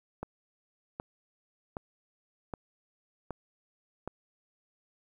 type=click train; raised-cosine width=1 ms; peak=-22 dBFS; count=6; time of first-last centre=0.23-4.076 s; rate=1.3 Hz; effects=10-bit